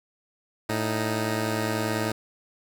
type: tone pair together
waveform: 10% pulse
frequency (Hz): 110.2 / 311.7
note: A2 / D#4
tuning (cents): +3 / +3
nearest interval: octave + tritone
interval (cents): 1800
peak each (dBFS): -18 / -22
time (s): 0.69-2.12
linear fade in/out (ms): 5
effects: none